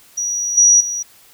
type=tone with level steps; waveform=sine; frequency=5800 Hz; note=F#8; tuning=35 cents flat; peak=-18 / -7 / -20 dBFS; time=0.17-1.03 s; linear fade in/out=10 ms; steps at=0.57 / 0.8 s; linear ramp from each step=10 ms; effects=white hiss -48 dBFS RMS until 1.33 s